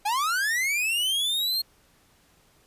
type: linear sweep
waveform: 45% pulse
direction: up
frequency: 792 to 4277 Hz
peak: -23 dBFS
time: 0.05-1.62 s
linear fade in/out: 10 ms
effects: pink hiss -61 dBFS RMS until 2.66 s + resampled to 32000 Hz